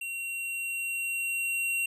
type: tone with level ramp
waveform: square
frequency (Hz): 2744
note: F7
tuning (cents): -31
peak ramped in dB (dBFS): -34 to -27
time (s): 0.01-1.86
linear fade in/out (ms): 5
effects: resampled to 32000 Hz